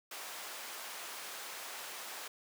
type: high-pass noise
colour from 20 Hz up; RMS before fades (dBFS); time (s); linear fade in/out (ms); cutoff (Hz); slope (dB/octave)
pink; -45; 0.11-2.28; 5; 720; 12
effects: none